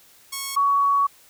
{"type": "tone pair in turn", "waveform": ["5% pulse", "sine"], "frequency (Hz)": [1100, 1123.1], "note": ["C#6", "C#6"], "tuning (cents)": [-14, 22], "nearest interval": "unison", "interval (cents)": 36, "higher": "second", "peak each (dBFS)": -16, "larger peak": "neither", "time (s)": [[0.32, 0.56], [0.56, 1.07]], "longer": "second", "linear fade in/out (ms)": 10, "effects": ["white hiss -53 dBFS RMS until 1.29 s"]}